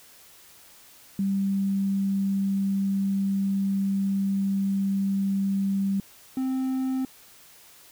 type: tone pair in turn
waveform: sine / triangle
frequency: 196 / 261.6 Hz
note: G3 / C4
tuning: 0 / 0 cents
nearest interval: perfect fourth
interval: 500 cents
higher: second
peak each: -22 dBFS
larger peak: neither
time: 1.19-6 / 6.37-7.05 s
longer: first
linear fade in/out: 2 ms
effects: white hiss -52 dBFS RMS until 7.91 s